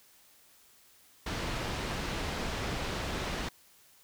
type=low-pass noise; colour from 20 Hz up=pink; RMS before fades=-35 dBFS; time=1.26-3.49 s; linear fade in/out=5 ms; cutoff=4800 Hz; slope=12 dB/octave; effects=white hiss -61 dBFS RMS until 4.03 s